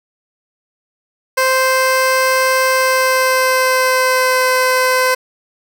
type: tone with pitch glide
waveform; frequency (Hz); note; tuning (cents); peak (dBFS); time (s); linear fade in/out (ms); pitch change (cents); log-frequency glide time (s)
15% pulse; 521 to 512.3; C5 to C5; -7 to -37; -5; 1.37-5.15; 10; -30; 2.71-4.45
effects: none